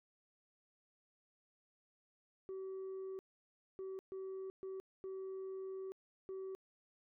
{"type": "tone bursts at uneven times", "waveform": "sine", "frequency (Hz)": 381.6, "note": "G4", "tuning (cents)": -47, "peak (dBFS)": -40, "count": 6, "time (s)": [[2.49, 3.19], [3.79, 3.99], [4.12, 4.5], [4.63, 4.8], [5.04, 5.92], [6.29, 6.55]], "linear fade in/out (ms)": 0, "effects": ["tanh soft clip ceiling -41 dBFS"]}